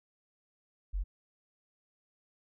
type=tone; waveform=sine; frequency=46.17 Hz; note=F#1; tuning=3 cents flat; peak=-30 dBFS; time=0.93-1.04 s; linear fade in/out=20 ms; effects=none